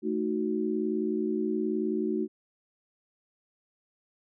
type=chord; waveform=sine; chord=D# diminished; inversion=second; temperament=equal; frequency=220 / 311.1 / 370 Hz; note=A3 / D#4 / F#4; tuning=0 / 0 / 0 cents; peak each=-31 / -31 / -30 dBFS; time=0.02-2.28 s; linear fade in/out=50 ms; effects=none